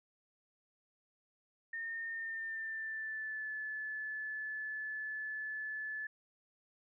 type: tone with pitch glide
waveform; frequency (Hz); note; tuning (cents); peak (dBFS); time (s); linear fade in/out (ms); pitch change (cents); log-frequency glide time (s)
sine; 1825 to 1731.5; A#6 to A6; -37 to -28; -38; 1.73-6.07; 5; -91; 2.09-3.52
effects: none